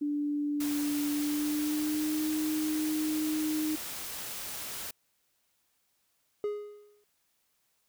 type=tone with pitch glide; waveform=sine; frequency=292.4 to 308.5 Hz; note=D4 to D#4; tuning=-7 to -15 cents; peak=-28 dBFS; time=0.01-3.76 s; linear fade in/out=10 ms; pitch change=+92 cents; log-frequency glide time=1.07-2.25 s
type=noise; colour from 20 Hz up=white; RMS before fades=-39 dBFS; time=0.6-4.91 s; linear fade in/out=5 ms
type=tone with exponential decay; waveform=triangle; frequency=415.3 Hz; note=G#4; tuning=in tune; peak=-25 dBFS; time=6.44-7.04 s; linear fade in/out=1 ms; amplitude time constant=130 ms
effects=white hiss -74 dBFS RMS until 7.88 s